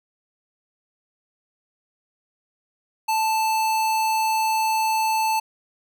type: tone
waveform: square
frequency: 880 Hz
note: A5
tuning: in tune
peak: -20 dBFS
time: 3.08-5.4 s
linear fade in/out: 10 ms
effects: none